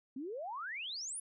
sine exponential sweep, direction up, 247.4 to 10620 Hz, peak -39 dBFS, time 0.16-1.2 s, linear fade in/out 5 ms, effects none

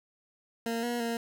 20% pulse tone with pitch steps, 230.5 / 239.6 / 232.2 Hz, A#3 / A#3 / A#3, -19 / +48 / -7 cents, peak -25 dBFS, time 0.66-1.17 s, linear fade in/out 2 ms, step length 170 ms, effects none

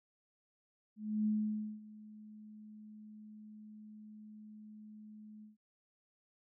sine tone with ADSR envelope, 213.4 Hz, G#3, 47 cents sharp, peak -29 dBFS, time 0.96-5.57 s, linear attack 300 ms, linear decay 540 ms, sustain -21 dB, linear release 140 ms, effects none

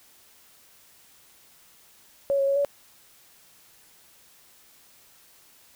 sine tone with pitch steps, 557 / 549 / 554 / 568 Hz, C#5 / C#5 / C#5 / C#5, +8 / -17 / -1 / +42 cents, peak -20 dBFS, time 2.3-2.648 s, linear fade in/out 0 ms, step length 87 ms, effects white hiss -56 dBFS RMS until 5.75 s

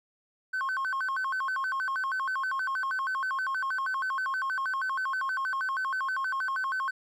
triangle tone with vibrato, 1280 Hz, D#6, 49 cents sharp, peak -25 dBFS, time 0.53-6.91 s, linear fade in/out 10 ms, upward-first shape square, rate 6.3 Hz, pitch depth 300 cents each way, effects tanh soft clip ceiling -23 dBFS

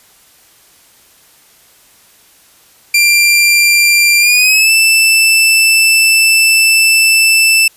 sawtooth tone with pitch glide, 2374 to 2649 Hz, D7 to E7, +18 to +8 cents, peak -3 dBFS, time 2.94-7.68 s, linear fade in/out 5 ms, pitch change +190 cents, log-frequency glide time 4.19-4.71 s, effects white hiss -46 dBFS RMS until 7.76 s + resampled to 32000 Hz

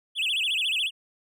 triangle tone with vibrato, 2960 Hz, F#7, in tune, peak -22 dBFS, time 0.15-0.91 s, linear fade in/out 50 ms, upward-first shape sine, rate 14 Hz, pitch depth 280 cents each way, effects none

